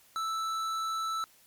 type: tone with tanh clipping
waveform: sine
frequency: 1318.5 Hz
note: E6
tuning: in tune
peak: -32 dBFS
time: 0.16-1.24 s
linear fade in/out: 0 ms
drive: 14 dB
effects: white hiss -61 dBFS RMS until 1.46 s + MP3 96 kbps